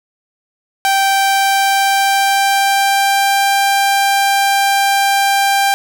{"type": "tone with pitch glide", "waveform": "sawtooth", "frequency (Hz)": [782, 792], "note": ["G5", "G5"], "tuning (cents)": [-4, 18], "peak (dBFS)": -7, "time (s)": [0.85, 5.74], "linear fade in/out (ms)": 0, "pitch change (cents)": 22, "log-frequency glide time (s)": [1.03, 3.56], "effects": []}